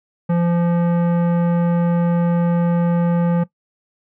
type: tone with tanh clipping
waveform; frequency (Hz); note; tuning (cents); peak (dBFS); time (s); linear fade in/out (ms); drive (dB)
sine; 172; F3; -26; -16; 0.29-3.44; 10; 15
effects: noise-tail reverb RT60 0.1 s tail -18 dB re dry